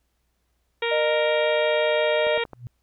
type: harmonic tone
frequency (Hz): 466.6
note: A#4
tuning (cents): +2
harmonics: 1 / 2 / 3 / 4 / 5 / 6 / 7 / 8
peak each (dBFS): -25 / -31 / -34 / -31 / -30 / -36 / -34 / -36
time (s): 0.82-2.44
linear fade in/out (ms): 5
type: tone with vibrato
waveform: sine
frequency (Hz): 610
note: D#5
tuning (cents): -34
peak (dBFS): -21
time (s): 0.91-2.38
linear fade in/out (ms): 10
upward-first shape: sine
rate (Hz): 5.6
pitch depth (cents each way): 8
type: clicks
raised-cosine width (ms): 1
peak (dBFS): -24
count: 4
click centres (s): 2.268 / 2.377 / 2.452 / 2.533
type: tone with exponential growth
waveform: sine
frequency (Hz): 122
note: B2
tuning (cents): -21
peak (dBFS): -29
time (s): 2.49-2.67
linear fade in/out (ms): 0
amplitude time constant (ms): 38
effects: added 60 Hz sine -70 dBFS peak until 2.82 s + pink hiss -74 dBFS RMS until 2.82 s